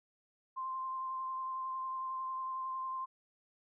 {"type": "tone with vibrato", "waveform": "sine", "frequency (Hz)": 1046.5, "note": "C6", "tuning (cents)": 0, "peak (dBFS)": -36, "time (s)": [0.56, 3.06], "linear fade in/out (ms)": 20, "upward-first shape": "triangle", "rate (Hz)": 11, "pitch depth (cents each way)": 16, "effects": []}